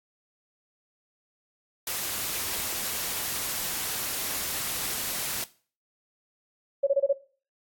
white noise, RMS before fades -31 dBFS, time 1.87-5.44 s, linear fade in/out 2 ms
sine tone bursts, 554.4 Hz, C#5, in tune, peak -18 dBFS, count 5, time 6.83-7.131 s, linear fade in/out 10 ms, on 41 ms, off 24 ms
effects noise-tail reverb RT60 0.4 s tail -18 dB re dry + AAC 64 kbps

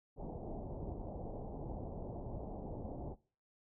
pink low-pass noise, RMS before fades -44 dBFS, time 0.16-3.16 s, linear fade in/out 50 ms, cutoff 830 Hz, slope 48 dB/octave, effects noise-tail reverb RT60 0.4 s tail -21 dB re dry

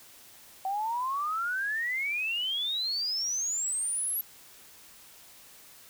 sine exponential sweep, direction up, 756 to 11760 Hz, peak -28 dBFS, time 0.65-4.21 s, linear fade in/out 2 ms, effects white hiss -53 dBFS RMS until 5.89 s

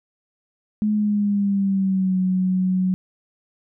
sine tone with pitch glide, 211.7 to 185.36 Hz, G#3 to F#3, +33 to +3 cents, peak -17 dBFS, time 0.82-2.94 s, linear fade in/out 0 ms, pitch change -230 cents, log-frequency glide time 0.93-2.18 s, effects none

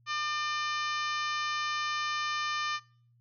harmonic tone with a mistuned harmonic, 600 Hz, D5, 37 cents sharp, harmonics 2 / 3 / 4 / 5 / 6 / 7 / 8 / 9 / 10, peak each -33 / -37 / -39 / -41 / -43 / -44 / -45 / -46 / -47 dBFS, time 0.06-2.8 s, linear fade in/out 50 ms, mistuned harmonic 10, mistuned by +44 cents, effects noise-tail reverb RT60 0.5 s tail -23 dB re dry + added 119 Hz sine -62 dBFS peak until 3.2 s

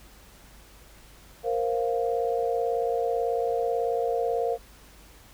sine chord, Bb suspended second, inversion none, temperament just, 466.2 / 524.4 / 699.2 Hz, Bb4 / C5 / F5, 0 / +4 / +2 cents, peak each -26 / -30 / -29 dBFS, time 1.43-4.58 s, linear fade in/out 50 ms, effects added 50 Hz sine -53 dBFS peak until 5.33 s + pink hiss -53 dBFS RMS until 5.33 s

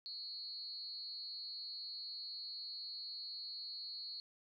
sine tone with amplitude modulation, 4322 Hz, C#8, 45 cents flat, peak -40 dBFS, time 0.06-4.2 s, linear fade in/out 0 ms, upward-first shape sine, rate 292 Hz, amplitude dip 80%, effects none

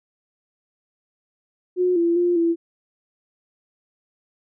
sine tone with pitch steps, 362 / 339.6 / 350.8 / 335.5 Hz, F#4 / F4 / F4 / E4, -38 / -48 / +8 / +31 cents, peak -16 dBFS, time 1.76-2.56 s, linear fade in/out 50 ms, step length 200 ms, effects none

